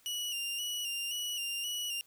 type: tone with vibrato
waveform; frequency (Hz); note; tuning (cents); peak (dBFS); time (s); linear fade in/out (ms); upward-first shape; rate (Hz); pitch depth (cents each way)
sawtooth; 2862; F7; +42; -31; 0.06-2.01; 0; square; 1.9; 42
effects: white hiss -65 dBFS RMS until 2.06 s